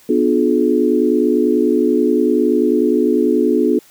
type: chord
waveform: sine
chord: B diminished seventh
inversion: none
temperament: just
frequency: 246.9 / 296.3 / 355.6 / 426.7 Hz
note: B3 / D4 / F4 / Ab4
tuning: 0 / +15 / +31 / +47 cents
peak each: -17 dBFS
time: 0.09-3.79 s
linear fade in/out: 5 ms
effects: white hiss -48 dBFS RMS until 3.9 s